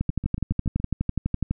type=two click trains; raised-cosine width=5 ms; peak=-11 / -18 dBFS; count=19 / 6; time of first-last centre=0.01-1.51 / 0.1-0.8 s; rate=12 / 7.14 Hz; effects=none